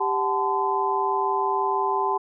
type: tone cluster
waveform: sine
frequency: 394.5 / 746 / 872 / 1022 Hz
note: G4 / F#5 / A5 / C6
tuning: +11 / +14 / -16 / -41 cents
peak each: -27 / -30 / -25 / -25 dBFS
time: 0-2.18 s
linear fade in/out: 10 ms
effects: none